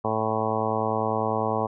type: harmonic tone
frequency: 110 Hz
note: A2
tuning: in tune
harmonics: 1 / 2 / 3 / 4 / 5 / 6 / 7 / 8 / 9 / 10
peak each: -33 / -32 / -36 / -30 / -31 / -32 / -30 / -34 / -31 / -34 dBFS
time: 0.04-1.67 s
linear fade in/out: 10 ms
effects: none